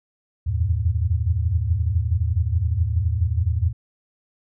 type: tone cluster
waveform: sine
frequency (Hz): 78.5 / 85.7 / 90.4 / 110.3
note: D#2 / F2 / F#2 / A2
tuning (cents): +16 / -32 / -40 / +5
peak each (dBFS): -22 / -27 / -24 / -24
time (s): 0.46-3.73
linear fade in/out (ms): 20
effects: none